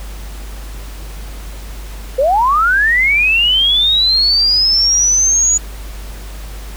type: linear sweep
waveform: sine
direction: up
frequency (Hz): 493.9 to 6870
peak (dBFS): -9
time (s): 2.18-5.58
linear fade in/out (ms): 10
effects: added 50 Hz sine -26 dBFS peak until 6.76 s + pink hiss -36 dBFS RMS until 6.76 s